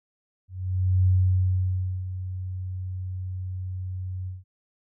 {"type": "tone with ADSR envelope", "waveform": "sine", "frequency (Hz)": 92.5, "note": "F#2", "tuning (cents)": 0, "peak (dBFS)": -16, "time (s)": [0.48, 4.44], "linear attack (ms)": 580, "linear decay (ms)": 980, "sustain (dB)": -13, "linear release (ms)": 170, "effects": []}